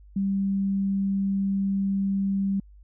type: tone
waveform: sine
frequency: 196 Hz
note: G3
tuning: in tune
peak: -22 dBFS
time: 0.16-2.6 s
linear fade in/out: 5 ms
effects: added 50 Hz sine -47 dBFS peak until 2.83 s